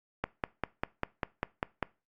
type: click train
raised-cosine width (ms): 0.5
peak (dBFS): -14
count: 9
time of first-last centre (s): 0.24-1.827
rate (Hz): 5.04
effects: noise-tail reverb RT60 0.3 s tail -22 dB re dry + Opus 48 kbps